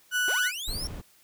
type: tone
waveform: 35% pulse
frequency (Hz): 1480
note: F#6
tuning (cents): 0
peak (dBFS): -22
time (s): 0.11-0.52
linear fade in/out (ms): 50
type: linear sweep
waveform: sawtooth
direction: up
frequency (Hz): 311.1 to 5588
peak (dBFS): -30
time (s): 0.28-0.87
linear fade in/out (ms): 0
type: noise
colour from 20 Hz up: brown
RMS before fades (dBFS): -35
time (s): 0.67-1.02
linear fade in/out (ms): 20
effects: white hiss -60 dBFS RMS until 1.23 s